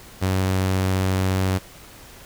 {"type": "tone", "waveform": "sawtooth", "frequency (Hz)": 94.3, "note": "F#2", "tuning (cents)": 33, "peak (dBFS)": -15, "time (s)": [0.21, 1.59], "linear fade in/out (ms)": 20, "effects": ["pink hiss -44 dBFS RMS until 2.25 s"]}